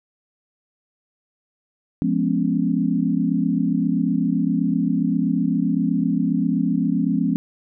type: chord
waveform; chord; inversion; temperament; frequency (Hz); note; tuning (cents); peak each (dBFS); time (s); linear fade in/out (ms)
sine; C# dominant seventh; first; just; 173.24 / 207.9 / 249.5 / 277.2; E#3 / G#3 / B3 / C#4; -14 / +2 / +18 / 0; -23; 2.02-7.36; 0
effects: none